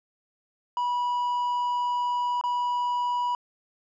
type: tone with dropouts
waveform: triangle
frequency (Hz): 976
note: B5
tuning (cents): -21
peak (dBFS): -22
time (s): 0.77-3.35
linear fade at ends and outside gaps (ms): 1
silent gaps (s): 2.412-2.438
effects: resampled to 16000 Hz